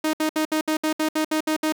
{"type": "tone bursts", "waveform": "sawtooth", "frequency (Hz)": 311.1, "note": "D#4", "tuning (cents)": 0, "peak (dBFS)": -16, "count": 11, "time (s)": [0.04, 1.724], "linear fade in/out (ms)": 5, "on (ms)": 94, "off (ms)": 65, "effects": ["9-bit"]}